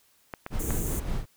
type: clicks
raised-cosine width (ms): 0.5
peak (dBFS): -19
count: 3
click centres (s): 0.338 / 0.464 / 0.706
type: noise with tremolo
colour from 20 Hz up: brown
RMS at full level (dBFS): -28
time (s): 0.5-1.26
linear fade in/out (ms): 50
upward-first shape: sine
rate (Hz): 5.2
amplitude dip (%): 45
type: band-stop noise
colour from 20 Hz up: pink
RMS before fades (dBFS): -32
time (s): 0.59-1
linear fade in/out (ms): 10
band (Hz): 480 to 6200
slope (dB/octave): 96
effects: white hiss -64 dBFS RMS until 1.36 s